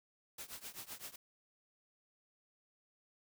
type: noise with tremolo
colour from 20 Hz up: white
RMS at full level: -45 dBFS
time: 0.38-1.16 s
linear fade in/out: 5 ms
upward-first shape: triangle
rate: 7.8 Hz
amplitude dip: 95%
effects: none